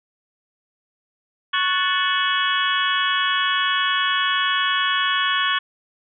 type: harmonic tone with a mistuned harmonic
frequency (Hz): 370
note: F#4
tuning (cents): 0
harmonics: 3 / 4 / 5 / 6 / 7 / 8 / 9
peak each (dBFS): -23 / -25 / -24 / -32 / -33 / -27 / -25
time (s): 1.53-5.59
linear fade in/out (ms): 10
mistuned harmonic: 5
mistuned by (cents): -95
effects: none